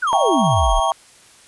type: exponential sweep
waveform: sine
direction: down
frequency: 1568 to 31.17 Hz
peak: -16 dBFS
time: 0.02-0.8 s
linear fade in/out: 10 ms
type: tone with tremolo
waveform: sawtooth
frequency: 3232 Hz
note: G#7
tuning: 48 cents flat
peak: -23 dBFS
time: 0.07-0.91 s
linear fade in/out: 5 ms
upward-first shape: sine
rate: 16 Hz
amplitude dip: 50%
type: chord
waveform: sine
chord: E diminished seventh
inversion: none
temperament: equal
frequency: 659.3 / 784 / 932.3 / 1108.7 Hz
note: E5 / G5 / Bb5 / Db6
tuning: 0 / 0 / 0 / 0 cents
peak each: -21 dBFS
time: 0.13-0.92 s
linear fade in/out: 0 ms
effects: white hiss -48 dBFS RMS until 1.47 s + resampled to 24000 Hz